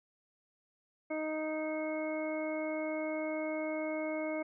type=harmonic tone; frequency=311.1 Hz; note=D#4; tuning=in tune; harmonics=1 / 2 / 3 / 4 / 5 / 7; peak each=-37 / -36 / -48 / -49 / -52 / -43 dBFS; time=1.1-4.43 s; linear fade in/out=10 ms; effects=none